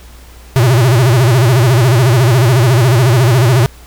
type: tone with vibrato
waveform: square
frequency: 123.47 Hz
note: B2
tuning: in tune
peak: -7 dBFS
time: 0.56-3.66 s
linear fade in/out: 0 ms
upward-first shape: sine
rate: 14 Hz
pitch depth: 180 cents each way
effects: added 60 Hz sine -35 dBFS peak until 3.86 s + pink hiss -41 dBFS RMS until 3.86 s